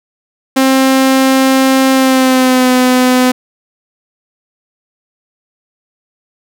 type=tone with pitch glide; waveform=sawtooth; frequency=265.1 to 253 Hz; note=C4 to B3; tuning=+23 to +42 cents; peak=-3 dBFS; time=0.56-3.32 s; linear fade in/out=10 ms; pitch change=-81 cents; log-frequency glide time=1.92-2.71 s; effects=none